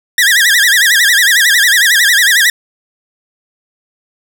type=tone with vibrato; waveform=sawtooth; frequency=1776 Hz; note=A6; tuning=16 cents sharp; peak=-3 dBFS; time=0.18-2.5 s; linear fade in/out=2 ms; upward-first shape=sine; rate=11 Hz; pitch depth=190 cents each way; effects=none